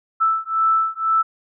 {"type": "beating tone pair", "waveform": "sine", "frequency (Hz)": [1318.5, 1320.5], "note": ["E6", "E6"], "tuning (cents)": [0, 3], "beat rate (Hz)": 2, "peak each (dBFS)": -19, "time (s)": [0.2, 1.23], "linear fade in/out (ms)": 20, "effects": []}